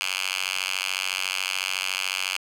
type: tone with high-pass filter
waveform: 5% pulse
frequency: 93.9 Hz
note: F#2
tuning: 26 cents sharp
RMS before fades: -28 dBFS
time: 0.01-2.37 s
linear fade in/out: 0 ms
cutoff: 2300 Hz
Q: 1.9
effects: low-pass 12000 Hz 12 dB/octave + 8-bit